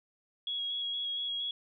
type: tone with vibrato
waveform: sine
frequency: 3322 Hz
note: G#7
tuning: in tune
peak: -32 dBFS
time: 0.47-1.51 s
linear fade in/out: 2 ms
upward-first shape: square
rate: 4.3 Hz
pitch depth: 12 cents each way
effects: none